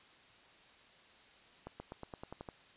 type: accelerating click train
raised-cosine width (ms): 1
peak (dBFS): -30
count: 9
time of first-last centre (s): 1.67-2.488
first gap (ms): 130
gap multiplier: 0.93
effects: white hiss -61 dBFS RMS until 2.76 s + resampled to 8000 Hz